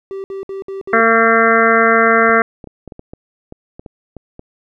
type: tone bursts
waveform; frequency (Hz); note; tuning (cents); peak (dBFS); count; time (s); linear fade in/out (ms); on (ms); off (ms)
triangle; 388.7; G4; -15; -21; 5; 0.11-1.004; 0; 130; 61
type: harmonic tone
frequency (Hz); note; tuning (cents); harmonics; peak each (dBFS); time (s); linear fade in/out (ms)
227.1; A#3; -45; 1 / 2 / 3 / 5 / 6 / 7 / 8 / 9; -19 / -15 / -17 / -18 / -15 / -17 / -19 / -20; 0.93-2.42; 2
type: clicks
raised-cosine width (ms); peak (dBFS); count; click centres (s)
2; -19; 12; 2.294 / 2.642 / 2.673 / 2.877 / 2.922 / 2.994 / 3.135 / 3.524 / 3.795 / 3.862 / 4.167 / 4.394
effects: none